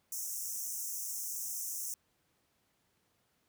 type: high-pass noise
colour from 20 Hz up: pink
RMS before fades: -39 dBFS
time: 0.12-1.94 s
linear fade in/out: 2 ms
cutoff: 5600 Hz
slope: 96 dB/octave
effects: pink hiss -75 dBFS RMS until 3.48 s + high-pass 80 Hz 12 dB/octave